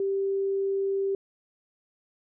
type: tone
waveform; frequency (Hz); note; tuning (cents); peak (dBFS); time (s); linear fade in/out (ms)
sine; 391.6; G4; -2; -24; 0-1.15; 2
effects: none